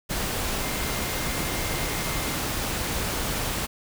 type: tone in noise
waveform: sine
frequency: 2106 Hz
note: C7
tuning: 11 cents sharp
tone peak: -39 dBFS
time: 0.59-2.36 s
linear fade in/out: 20 ms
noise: pink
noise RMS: -28 dBFS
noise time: 0.09-3.67 s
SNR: -14 dB
effects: none